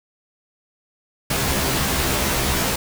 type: noise with comb filter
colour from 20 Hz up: pink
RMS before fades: -21 dBFS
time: 1.3-2.76 s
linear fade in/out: 5 ms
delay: 15 ms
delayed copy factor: +0.9
effects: none